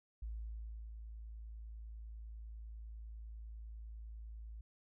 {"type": "tone with ADSR envelope", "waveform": "sine", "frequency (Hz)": 55, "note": "A1", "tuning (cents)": 0, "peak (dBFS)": -40, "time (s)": [0.22, 4.61], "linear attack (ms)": 6, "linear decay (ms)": 680, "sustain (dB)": -6, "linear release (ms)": 4, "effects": []}